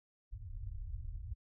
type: low-pass noise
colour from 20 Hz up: pink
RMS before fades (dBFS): -43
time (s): 0.31-1.35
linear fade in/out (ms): 20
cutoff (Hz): 110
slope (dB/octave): 96
effects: none

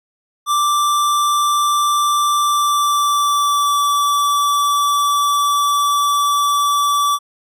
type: tone with pitch glide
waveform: square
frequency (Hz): 1174.7 to 1155.9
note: D6 to D6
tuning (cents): 0 to -28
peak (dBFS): -14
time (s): 0.46-7.19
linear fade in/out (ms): 50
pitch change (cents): -28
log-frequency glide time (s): 2.41-3.83
effects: resampled to 32000 Hz

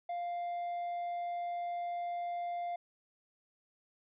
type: tone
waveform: triangle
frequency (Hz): 698.5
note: F5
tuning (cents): 0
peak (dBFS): -33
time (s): 0.09-2.76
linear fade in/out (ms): 5
effects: resampled to 8000 Hz

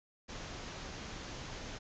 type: low-pass noise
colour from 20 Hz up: pink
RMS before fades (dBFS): -45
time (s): 0.28-1.79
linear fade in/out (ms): 20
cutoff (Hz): 7000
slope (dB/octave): 96
effects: none

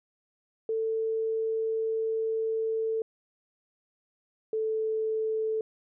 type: tone pair in turn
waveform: sine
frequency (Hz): 445 / 439.1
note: A4 / A4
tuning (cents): +20 / -4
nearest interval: unison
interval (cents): 24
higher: first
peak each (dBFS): -26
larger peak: neither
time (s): 0.69-3.02 / 4.53-5.61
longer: first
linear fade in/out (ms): 2
effects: none

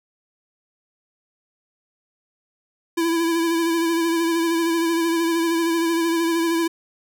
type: tone with vibrato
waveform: square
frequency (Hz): 333.1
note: E4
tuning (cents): +18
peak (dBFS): -19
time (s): 2.97-6.68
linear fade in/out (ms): 10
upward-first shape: sine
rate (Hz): 13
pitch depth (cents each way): 33
effects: none

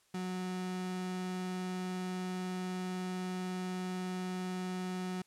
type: tone with vibrato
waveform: 35% pulse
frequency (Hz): 183.6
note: F#3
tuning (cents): -13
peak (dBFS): -34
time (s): 0.14-5.22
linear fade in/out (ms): 5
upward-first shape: square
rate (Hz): 20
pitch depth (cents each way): 11
effects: white hiss -70 dBFS RMS until 5.26 s + low-pass 10000 Hz 12 dB/octave

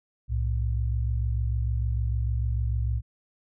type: tone pair together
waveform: sine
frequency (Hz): 63.7 / 110.38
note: C2 / A2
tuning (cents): -46 / +6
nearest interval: minor seventh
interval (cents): 952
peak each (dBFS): -25 / -28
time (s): 0.28-3.02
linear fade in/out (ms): 50
effects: none

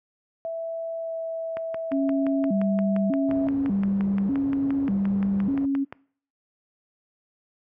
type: tone with pitch glide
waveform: sine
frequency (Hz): 659.3 to 655.1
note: E5 to E5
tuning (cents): 0 to -11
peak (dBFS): -27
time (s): 0.45-3.47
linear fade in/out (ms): 0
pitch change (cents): -11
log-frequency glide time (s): 1-1.14
type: click train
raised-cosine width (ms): 0.5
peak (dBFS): -20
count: 26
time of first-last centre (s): 1.57-5.925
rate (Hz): 5.74
type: tone with vibrato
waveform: sine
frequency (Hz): 233.1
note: A#3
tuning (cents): 0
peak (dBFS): -21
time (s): 1.91-5.85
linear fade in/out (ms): 20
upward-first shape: square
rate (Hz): 0.84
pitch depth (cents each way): 290
type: low-pass noise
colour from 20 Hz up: pink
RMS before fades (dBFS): -38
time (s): 3.28-5.66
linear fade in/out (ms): 10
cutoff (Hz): 620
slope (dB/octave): 12
effects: noise-tail reverb RT60 0.5 s tail -22 dB re dry + high-pass 80 Hz 12 dB/octave

